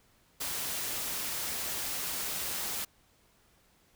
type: noise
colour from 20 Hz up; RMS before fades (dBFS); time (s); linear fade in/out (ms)
white; -35; 0.4-2.85; 10
effects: pink hiss -66 dBFS RMS until 3.95 s